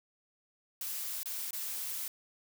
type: noise with dropouts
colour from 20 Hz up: blue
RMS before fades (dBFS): -38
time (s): 0.81-2.08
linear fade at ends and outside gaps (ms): 2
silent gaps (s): 1.232-1.257 / 1.508-1.531
effects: none

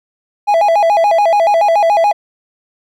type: tone with vibrato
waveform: triangle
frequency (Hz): 740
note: F#5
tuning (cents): 0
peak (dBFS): -6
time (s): 0.47-2.13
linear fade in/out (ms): 20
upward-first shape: square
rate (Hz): 7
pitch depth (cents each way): 190
effects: none

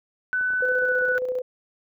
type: tone with pitch glide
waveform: sine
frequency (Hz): 1500 to 1482.8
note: F#6 to F#6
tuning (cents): +23 to +3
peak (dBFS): -21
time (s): 0.33-1.18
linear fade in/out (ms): 0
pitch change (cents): -20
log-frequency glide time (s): 0.73-0.97
type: clicks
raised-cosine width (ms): 1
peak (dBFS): -31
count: 8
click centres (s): 0.411 / 0.505 / 0.535 / 0.607 / 0.834 / 1.01 / 1.083 / 1.182
type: tone with tremolo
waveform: sine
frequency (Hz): 505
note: B4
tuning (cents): +39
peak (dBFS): -22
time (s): 0.62-1.42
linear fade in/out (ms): 5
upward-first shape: square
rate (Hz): 15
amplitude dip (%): 40
effects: none

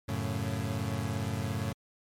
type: chord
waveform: 30% pulse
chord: F# minor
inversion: none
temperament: equal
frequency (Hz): 92.5 / 110 / 138.59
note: F#2 / A2 / C#3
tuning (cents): 0 / 0 / 0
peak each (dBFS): -33 / -31 / -34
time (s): 0.08-1.73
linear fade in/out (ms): 10
effects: MP3 64 kbps

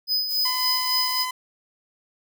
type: tone with tremolo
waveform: square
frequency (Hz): 5010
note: D#8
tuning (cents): +11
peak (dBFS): -20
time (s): 0.07-1.26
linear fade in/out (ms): 50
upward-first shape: sine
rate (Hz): 3.6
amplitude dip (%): 55
type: noise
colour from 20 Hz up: violet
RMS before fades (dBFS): -35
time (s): 0.27-1.27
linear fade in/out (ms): 50
type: tone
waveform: sawtooth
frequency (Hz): 1015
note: B5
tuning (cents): +47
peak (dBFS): -23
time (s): 0.45-1.31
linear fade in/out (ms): 5
effects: none

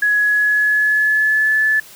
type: tone with pitch glide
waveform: sine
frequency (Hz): 1679 to 1735.2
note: G#6 to A6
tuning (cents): +18 to -25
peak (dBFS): -12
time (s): 0.02-1.8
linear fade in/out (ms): 5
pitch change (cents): +57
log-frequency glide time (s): 0.17-1.57
effects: white hiss -41 dBFS RMS until 1.95 s

